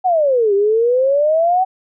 sine exponential two-way sweep, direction down then up, 764 to 392 to 764 Hz, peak -11 dBFS, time 0.04-1.65 s, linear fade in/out 20 ms, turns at 0.54 s, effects none

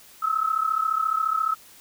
sine tone pair together, 1279 / 1313.4 Hz, D#6 / E6, +47 / -7 cents, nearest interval unison, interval 46 cents, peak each -24 dBFS, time 0.22-1.55 s, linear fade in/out 10 ms, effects white hiss -50 dBFS RMS until 1.8 s

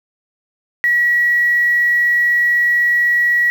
sine tone with quantisation, 1924 Hz, B6, 46 cents flat, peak -11 dBFS, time 0.84-3.5 s, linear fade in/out 0 ms, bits 6, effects none

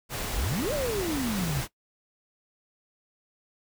pink noise, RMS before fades -33 dBFS, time 0.09-1.68 s, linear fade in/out 50 ms
sine exponential two-way sweep, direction up then down, 35.29 to 622.3 to 125.6 Hz, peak -27 dBFS, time 0.33-1.62 s, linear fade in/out 20 ms, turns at 0.73 s
effects noise-tail reverb RT60 0.1 s tail -18 dB re dry

